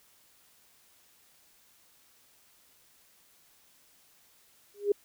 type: tone with exponential growth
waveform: sine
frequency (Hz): 408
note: G#4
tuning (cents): -31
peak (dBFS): -18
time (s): 4.74-4.92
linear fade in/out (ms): 5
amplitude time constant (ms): 37
effects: white hiss -63 dBFS RMS until 5.04 s